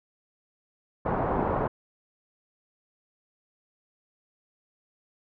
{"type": "low-pass noise", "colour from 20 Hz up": "white", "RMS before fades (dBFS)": -27, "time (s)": [1.05, 1.68], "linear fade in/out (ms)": 10, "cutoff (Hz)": 1000, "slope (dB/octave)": 24, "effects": []}